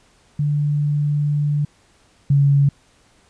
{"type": "tone pair in turn", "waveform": "sine", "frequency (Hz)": [146.83, 140.88], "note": ["D3", "C#3"], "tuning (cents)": [0, 28], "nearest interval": "minor second", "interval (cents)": 72, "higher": "first", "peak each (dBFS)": [-16, -11], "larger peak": "second", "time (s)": [[0.39, 1.65], [2.3, 2.69]], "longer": "first", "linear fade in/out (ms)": 5, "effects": ["pink hiss -56 dBFS RMS until 3.29 s", "resampled to 22050 Hz"]}